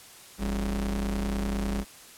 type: ring-modulated tone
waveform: 40% pulse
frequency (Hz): 74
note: D2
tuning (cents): +14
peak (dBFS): -23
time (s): 0.38-1.85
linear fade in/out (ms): 50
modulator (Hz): 126
effects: white hiss -49 dBFS RMS until 2.17 s + low-pass 12000 Hz 12 dB/octave

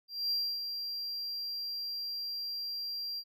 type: tone with ADSR envelope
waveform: triangle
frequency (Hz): 4745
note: D8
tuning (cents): +17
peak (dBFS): -27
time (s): 0.08-3.24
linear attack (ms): 230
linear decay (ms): 280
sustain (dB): -7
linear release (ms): 58
effects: none

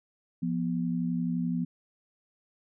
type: tone pair together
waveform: sine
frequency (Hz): 173.1 / 244.8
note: F3 / B3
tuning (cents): -15 / -15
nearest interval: tritone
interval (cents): 600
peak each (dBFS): -29 / -30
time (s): 0.42-1.65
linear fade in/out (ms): 10
effects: none

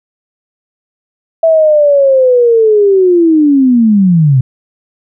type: linear sweep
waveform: sine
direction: down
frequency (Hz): 659.3 to 123.47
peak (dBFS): -4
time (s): 1.43-4.41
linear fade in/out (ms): 5
effects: none

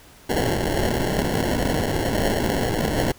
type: noise with sample-and-hold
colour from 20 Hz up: blue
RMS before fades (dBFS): -22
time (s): 0.29-3.12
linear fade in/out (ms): 5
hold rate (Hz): 1225
effects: pink hiss -49 dBFS RMS until 3.18 s

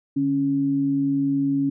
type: tone pair together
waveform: sine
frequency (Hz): 146.51 / 277.2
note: D3 / C#4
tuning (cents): -4 / 0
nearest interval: major seventh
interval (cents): 1104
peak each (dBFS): -29 / -19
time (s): 0.16-1.7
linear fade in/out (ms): 10
effects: none

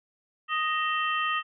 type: harmonic tone with a mistuned harmonic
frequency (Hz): 623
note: D#5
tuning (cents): +2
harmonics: 2 / 3 / 4 / 5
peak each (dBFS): -27 / -31 / -33 / -35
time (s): 0.48-1.43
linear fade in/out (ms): 50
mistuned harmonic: 4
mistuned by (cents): +130
effects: none

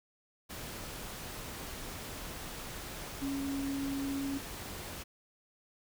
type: tone in noise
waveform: sine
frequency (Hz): 276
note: C#4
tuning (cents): -7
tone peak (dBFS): -33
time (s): 3.21-4.39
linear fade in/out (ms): 20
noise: pink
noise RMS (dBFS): -43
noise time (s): 0.49-5.04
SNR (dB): +7
effects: none

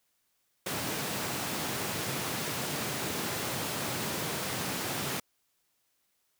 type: high-pass noise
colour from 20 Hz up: pink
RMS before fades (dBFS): -34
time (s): 0.66-5.2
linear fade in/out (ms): 5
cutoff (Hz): 110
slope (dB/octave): 24
effects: white hiss -75 dBFS RMS until 6.39 s

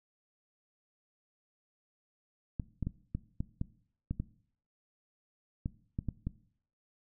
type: clicks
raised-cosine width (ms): 5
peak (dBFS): -21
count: 12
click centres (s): 2.598 / 2.827 / 2.87 / 3.15 / 3.405 / 3.614 / 4.11 / 4.2 / 5.659 / 5.989 / 6.087 / 6.27
effects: noise-tail reverb RT60 0.6 s tail -19 dB re dry

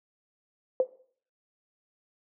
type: tone with exponential decay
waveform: sine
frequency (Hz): 514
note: C5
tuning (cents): -31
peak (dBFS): -15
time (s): 0.8-0.88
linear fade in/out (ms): 1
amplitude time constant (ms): 16
effects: noise-tail reverb RT60 0.5 s tail -17 dB re dry + high-pass 300 Hz 12 dB/octave

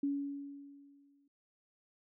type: tone with exponential decay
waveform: sine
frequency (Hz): 281.8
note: C#4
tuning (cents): +29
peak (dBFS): -29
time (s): 0.03-1.28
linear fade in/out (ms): 5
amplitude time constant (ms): 270
effects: noise-tail reverb RT60 0.4 s tail -24 dB re dry

